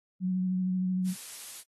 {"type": "tone with vibrato", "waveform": "sine", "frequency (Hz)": 184.6, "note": "F#3", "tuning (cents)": -4, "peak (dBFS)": -26, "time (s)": [0.2, 1.15], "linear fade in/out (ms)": 50, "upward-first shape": "sine", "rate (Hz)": 13, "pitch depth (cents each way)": 18}
{"type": "noise", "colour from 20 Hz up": "blue", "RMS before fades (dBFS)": -40, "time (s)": [1.04, 1.64], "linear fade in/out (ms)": 50}
{"effects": ["low-pass 12000 Hz 12 dB/octave", "AAC 32 kbps"]}